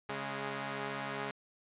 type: tone pair together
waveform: 5% pulse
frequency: 137.59 / 207.7 Hz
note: C#3 / G#3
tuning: -13 / 0 cents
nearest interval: perfect fifth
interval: 713 cents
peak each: -28 dBFS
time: 0.09-1.31 s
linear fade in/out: 2 ms
effects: resampled to 8000 Hz